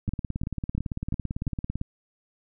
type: two click trains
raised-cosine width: 5 ms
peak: -16 / -17 dBFS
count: 6 / 31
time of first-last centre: 0.09-1.814 / 0.08-1.756 s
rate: 2.9 / 17.9 Hz
effects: none